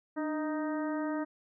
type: harmonic tone with a mistuned harmonic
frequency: 311.1 Hz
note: D#4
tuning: in tune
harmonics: 1 / 2 / 3 / 4 / 5 / 6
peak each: -32 / -38 / -42 / -44 / -46 / -48 dBFS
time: 0.16-1.25 s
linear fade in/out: 20 ms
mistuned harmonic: 1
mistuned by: -56 cents
effects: none